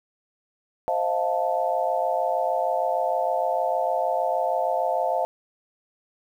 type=chord; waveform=sine; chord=F dominant seventh; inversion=second; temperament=equal with one note detuned; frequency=523.3 / 632 / 698.5 / 880 Hz; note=C5 / Eb5 / F5 / A5; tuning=0 / +27 / 0 / 0 cents; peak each=-28 / -27 / -25 / -28 dBFS; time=0.88-5.25 s; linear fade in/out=0 ms; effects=9-bit